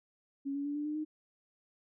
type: tone with pitch steps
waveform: sine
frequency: 277.2 / 283 / 289 / 295 / 301.2 / 307.6 Hz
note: C#4 / C#4 / D4 / D4 / D4 / D#4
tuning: 0 / +36 / -28 / +8 / +44 / -20 cents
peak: -33 dBFS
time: 0.45-1.05 s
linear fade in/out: 20 ms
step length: 100 ms
effects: none